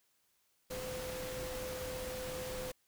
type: tone in noise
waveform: sine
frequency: 510 Hz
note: C5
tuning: 44 cents flat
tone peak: -41 dBFS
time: 0.7-2.72 s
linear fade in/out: 10 ms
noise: pink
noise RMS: -44 dBFS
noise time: 0.7-2.72 s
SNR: 0 dB
effects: white hiss -75 dBFS RMS until 2.87 s